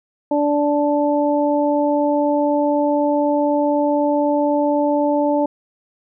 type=harmonic tone; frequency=292 Hz; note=D4; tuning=10 cents flat; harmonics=1 / 2 / 3; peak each=-18 / -18 / -22 dBFS; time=0.31-5.46 s; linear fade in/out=5 ms; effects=none